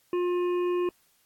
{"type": "harmonic tone", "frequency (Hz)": 355.1, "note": "F4", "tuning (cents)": 29, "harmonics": [1, 3, 5, 7, 8], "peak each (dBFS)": [-24, -36, -50, -45, -51], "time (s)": [0.13, 0.89], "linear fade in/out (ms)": 2, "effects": ["white hiss -66 dBFS RMS until 1.25 s", "AAC 64 kbps"]}